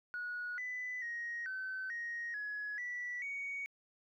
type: tone with pitch steps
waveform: sine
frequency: 1458 / 1997 / 1880 / 1528 / 1875 / 1685 / 1958 / 2239 Hz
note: F#6 / B6 / A#6 / G6 / A#6 / G#6 / B6 / C#7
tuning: -26 / +19 / +14 / -45 / +10 / +25 / -15 / +17 cents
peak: -37 dBFS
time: 0.14-3.66 s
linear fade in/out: 0 ms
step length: 440 ms
effects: tanh soft clip ceiling -34 dBFS + 13-bit